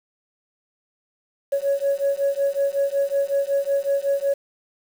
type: beating tone pair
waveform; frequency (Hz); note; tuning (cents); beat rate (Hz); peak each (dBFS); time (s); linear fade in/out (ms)
sine; 554.4 / 559.8; C#5 / C#5; 0 / +17; 5.4; -21; 1.52-4.34; 10
effects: tanh soft clip ceiling -14 dBFS + 7-bit